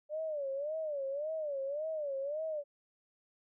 sine tone with vibrato, 587.3 Hz, D5, in tune, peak -34 dBFS, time 0.09-2.64 s, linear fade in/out 50 ms, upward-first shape sine, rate 1.8 Hz, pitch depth 150 cents each way, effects none

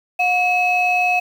sine tone pair together, 722 / 2573 Hz, F#5 / E7, -43 / -43 cents, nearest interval octave + minor seventh, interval 2200 cents, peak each -16 dBFS, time 0.19-1.2 s, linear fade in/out 10 ms, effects tanh soft clip ceiling -9 dBFS + 7-bit

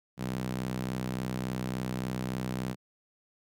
sawtooth tone with high-pass filter, 63.5 Hz, B1, 49 cents sharp, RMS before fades -34 dBFS, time 0.17-2.76 s, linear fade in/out 50 ms, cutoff 160 Hz, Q 2.1, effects none

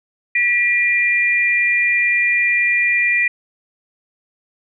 sine tone pair together, 1947 / 2396 Hz, B6 / D7, -25 / +34 cents, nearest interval major third, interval 359 cents, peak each -16 dBFS, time 0.35-3.28 s, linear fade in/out 5 ms, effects none

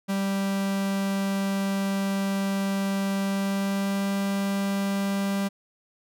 45% pulse tone with pitch glide, 196 to 197.59 Hz, G3 to G3, 0 to +14 cents, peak -24 dBFS, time 0.08-5.49 s, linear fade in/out 20 ms, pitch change +14 cents, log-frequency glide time 3.21-4.1 s, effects none

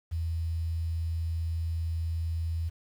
sine tone with quantisation, 82.41 Hz, E2, in tune, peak -28 dBFS, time 0.11-2.7 s, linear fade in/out 20 ms, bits 9, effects none

